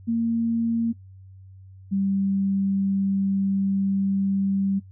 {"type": "tone pair in turn", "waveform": "sine", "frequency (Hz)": [230, 195.45], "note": ["A#3", "G3"], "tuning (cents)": [-23, -5], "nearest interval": "minor third", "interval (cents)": 282, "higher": "first", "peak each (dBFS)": -20, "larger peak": "neither", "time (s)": [[0.07, 0.93], [1.91, 4.8]], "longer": "second", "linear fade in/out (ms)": 20, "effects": ["noise-tail reverb RT60 0.1 s tail -21 dB re dry", "added 95 Hz sine -43 dBFS peak until 4.91 s"]}